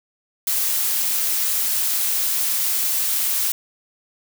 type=noise; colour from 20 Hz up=blue; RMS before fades=-21 dBFS; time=0.47-3.52 s; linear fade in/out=2 ms; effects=none